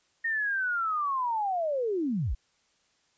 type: linear sweep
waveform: sine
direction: down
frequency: 1853 to 34.65 Hz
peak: -26 dBFS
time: 0.24-2.35 s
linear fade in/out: 10 ms
effects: white hiss -69 dBFS RMS until 3.17 s + resampled to 16000 Hz